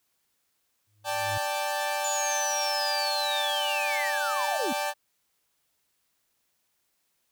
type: tone with exponential growth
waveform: triangle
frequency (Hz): 103.83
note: G#2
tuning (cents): 0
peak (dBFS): -29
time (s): 0.87-1.38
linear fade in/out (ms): 5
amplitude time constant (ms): 110
type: chord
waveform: sawtooth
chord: D suspended fourth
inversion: none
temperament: equal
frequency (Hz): 587.3 / 784 / 880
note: D5 / G5 / A5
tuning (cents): 0 / 0 / 0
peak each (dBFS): -28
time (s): 1.04-4.94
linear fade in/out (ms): 50
type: linear sweep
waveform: sine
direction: down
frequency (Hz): 7040 to 212.8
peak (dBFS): -29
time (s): 2.04-4.73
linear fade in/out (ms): 5
effects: white hiss -74 dBFS RMS until 7.31 s